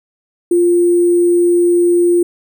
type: tone with sample-and-hold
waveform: sine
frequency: 349.2 Hz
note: F4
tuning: in tune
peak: -8 dBFS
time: 0.51-2.23 s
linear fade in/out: 5 ms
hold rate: 8820 Hz
effects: none